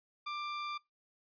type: tone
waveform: sawtooth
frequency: 1184 Hz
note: D6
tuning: 14 cents sharp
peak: -33 dBFS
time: 0.26-0.78 s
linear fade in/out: 10 ms
effects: noise-tail reverb RT60 0.2 s tail -24 dB re dry + resampled to 11025 Hz